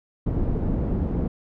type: low-pass noise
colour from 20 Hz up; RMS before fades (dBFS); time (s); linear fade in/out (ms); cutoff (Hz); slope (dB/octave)
pink; -24; 0.26-1.28; 5; 350; 12
effects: none